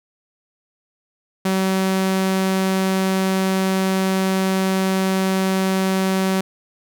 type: tone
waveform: sawtooth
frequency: 190 Hz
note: F#3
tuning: 46 cents sharp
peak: -13 dBFS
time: 1.45-6.41 s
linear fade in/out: 5 ms
effects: none